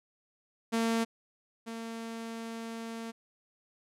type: tone pair in turn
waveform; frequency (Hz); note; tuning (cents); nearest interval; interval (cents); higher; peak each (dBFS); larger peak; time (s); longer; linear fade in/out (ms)
sawtooth; 227.9 / 227.9; A#3 / A#3; -39 / -39; unison; 0; neither; -23 / -34; first; 0.72-1.05 / 1.66-3.12; second; 20
effects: low-pass 11000 Hz 12 dB/octave